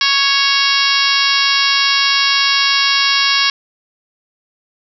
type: harmonic tone with a mistuned harmonic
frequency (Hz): 554.4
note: C#5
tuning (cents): 0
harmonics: 2 / 3 / 4 / 5 / 6 / 7 / 8 / 9 / 10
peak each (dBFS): -20 / -20 / -20 / -20 / -20 / -20 / -20 / -20 / -20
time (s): 0.01-3.5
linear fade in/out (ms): 2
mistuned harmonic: 6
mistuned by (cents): -16
effects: none